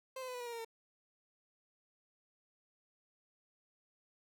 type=tone with pitch steps; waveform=30% pulse; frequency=523.3 / 512.8 / 502.6 / 492.5 / 482.6 / 473 / 463.5 / 454.2 Hz; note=C5 / C5 / B4 / B4 / B4 / A#4 / A#4 / A#4; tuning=0 / -35 / +30 / -5 / -40 / +25 / -10 / -45 cents; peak=-39 dBFS; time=0.16-0.648 s; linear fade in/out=5 ms; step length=61 ms; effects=none